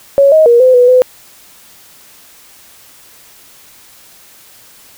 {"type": "tone with pitch steps", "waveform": "sine", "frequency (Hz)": [556, 629, 474.1, 512, 492.2, 506], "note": ["C#5", "D#5", "A#4", "C5", "B4", "B4"], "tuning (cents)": [5, 19, 29, -38, -6, 42], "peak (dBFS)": -3, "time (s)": [0.18, 1.02], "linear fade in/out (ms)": 0, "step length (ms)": 140, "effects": ["white hiss -41 dBFS RMS until 4.97 s"]}